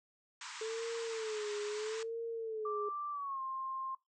pink band-pass noise, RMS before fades -47 dBFS, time 0.41-2.03 s, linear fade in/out 2 ms, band 890 to 8200 Hz, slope 96 dB/octave
sine tone with vibrato, 437.6 Hz, A4, 9 cents flat, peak -36 dBFS, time 0.61-2.89 s, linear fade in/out 5 ms, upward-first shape sine, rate 0.77 Hz, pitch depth 91 cents each way
sine tone with pitch glide, 1174.7 to 1058.7 Hz, D6 to C6, 0 to +20 cents, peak -37 dBFS, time 2.65-3.95 s, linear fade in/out 5 ms, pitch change -180 cents, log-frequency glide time 3.11-3.41 s
effects noise-tail reverb RT60 0.2 s tail -21 dB re dry

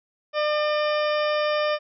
harmonic tone, 601 Hz, D5, 40 cents sharp, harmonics 1 / 2 / 3 / 4 / 5 / 6 / 8 / 9, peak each -22 / -28 / -32 / -34 / -36 / -38 / -40 / -41 dBFS, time 0.33-1.79 s, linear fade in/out 50 ms, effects none

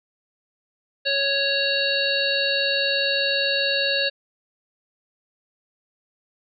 harmonic tone with a mistuned harmonic, 554.4 Hz, C#5, in tune, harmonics 1 / 3 / 5 / 7 / 8, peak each -26 / -26 / -26 / -26 / -26 dBFS, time 1.05-4.1 s, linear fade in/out 20 ms, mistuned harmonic 7, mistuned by -21 cents, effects none

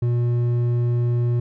sine tone with hard clipping, 120.2 Hz, B2, 46 cents flat, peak -19 dBFS, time 0.02-1.4 s, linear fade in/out 5 ms, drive 6 dB, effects none

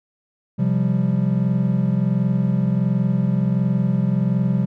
triangle chord, C suspended fourth, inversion none, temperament equal, 130.81 / 174.61 / 196 Hz, C3 / F3 / G3, 0 / 0 / 0 cents, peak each -19 dBFS, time 0.58-4.66 s, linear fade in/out 20 ms, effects none

